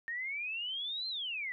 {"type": "exponential two-way sweep", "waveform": "sine", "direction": "up then down", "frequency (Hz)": [1818, 4186, 1937], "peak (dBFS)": -35, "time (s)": [0.08, 1.52], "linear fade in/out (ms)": 0, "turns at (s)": 1.08, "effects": []}